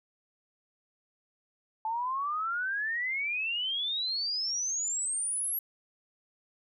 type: exponential sweep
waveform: sine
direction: up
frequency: 869 to 11700 Hz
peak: -29 dBFS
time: 1.85-5.59 s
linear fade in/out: 2 ms
effects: none